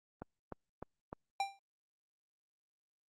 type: click train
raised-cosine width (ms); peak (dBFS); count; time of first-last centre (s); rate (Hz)
1; -28; 4; 0.22-1.129; 3.3
type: tone with exponential decay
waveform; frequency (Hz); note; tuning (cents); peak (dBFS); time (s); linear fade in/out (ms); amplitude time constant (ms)
square; 790; G5; +13; -30; 1.4-1.59; 2; 40
effects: low-pass 7000 Hz 12 dB/octave + Opus 24 kbps